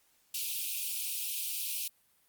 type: high-pass noise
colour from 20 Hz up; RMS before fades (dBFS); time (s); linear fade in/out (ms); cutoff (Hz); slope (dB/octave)
white; -35; 0.34-1.88; 5; 2400; 96
effects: white hiss -69 dBFS RMS until 2.28 s + Opus 48 kbps